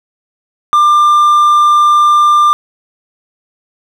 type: tone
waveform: triangle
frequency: 1193 Hz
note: D6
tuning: 27 cents sharp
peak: -3 dBFS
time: 0.73-2.53 s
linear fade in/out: 0 ms
effects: none